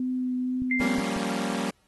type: tone with vibrato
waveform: sine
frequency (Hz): 253.3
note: B3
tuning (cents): +44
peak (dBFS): -25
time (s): 0-1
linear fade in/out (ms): 2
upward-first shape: triangle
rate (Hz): 2.1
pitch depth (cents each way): 13
type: click train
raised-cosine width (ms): 5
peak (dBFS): -26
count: 4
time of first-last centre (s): 0.62-1.164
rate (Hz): 5.51
type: tone with exponential decay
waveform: sine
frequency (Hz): 2093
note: C7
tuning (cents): 0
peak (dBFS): -22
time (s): 0.71-1.4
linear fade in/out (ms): 2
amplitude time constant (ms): 150
type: chord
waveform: sawtooth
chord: G half-diminished seventh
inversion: third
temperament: equal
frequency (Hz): 174.61 / 196 / 233.1 / 277.2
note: F3 / G3 / Bb3 / Db4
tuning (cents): 0 / 0 / 0 / 0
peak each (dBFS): -33 / -27 / -27 / -29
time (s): 0.8-1.71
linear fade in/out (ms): 10
effects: pink hiss -67 dBFS RMS until 1.87 s + AAC 32 kbps